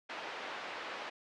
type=band-pass noise; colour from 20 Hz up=pink; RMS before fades=-43 dBFS; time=0.09-1.1 s; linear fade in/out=10 ms; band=600 to 3000 Hz; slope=12 dB/octave; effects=low-pass 6000 Hz 12 dB/octave